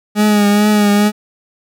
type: tone with vibrato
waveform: 40% pulse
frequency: 207.7 Hz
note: G#3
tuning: in tune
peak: -8 dBFS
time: 0.15-1.12 s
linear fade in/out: 50 ms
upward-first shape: triangle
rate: 2.3 Hz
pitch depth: 38 cents each way
effects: none